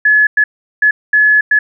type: tone bursts at uneven times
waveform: sine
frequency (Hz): 1706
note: G#6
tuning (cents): +46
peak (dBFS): -6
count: 5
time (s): 0.05-0.27 / 0.37-0.44 / 0.82-0.91 / 1.13-1.41 / 1.51-1.59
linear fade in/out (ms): 5
effects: none